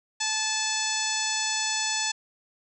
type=harmonic tone; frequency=870 Hz; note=A5; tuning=20 cents flat; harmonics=1 / 2 / 3 / 4 / 5 / 6 / 7 / 8 / 9; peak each=-34 / -34 / -34 / -34 / -34 / -34 / -34 / -34 / -34 dBFS; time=0.2-2.12 s; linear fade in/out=10 ms; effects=none